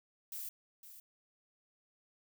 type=noise with echo; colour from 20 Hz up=violet; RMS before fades=-43 dBFS; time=0.32-0.49 s; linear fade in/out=2 ms; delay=510 ms; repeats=1; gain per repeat=-11 dB; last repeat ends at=1 s; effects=none